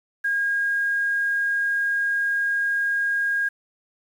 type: tone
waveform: sine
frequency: 1627 Hz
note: G#6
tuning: 36 cents flat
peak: -20 dBFS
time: 0.24-3.49 s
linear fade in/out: 10 ms
effects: 8-bit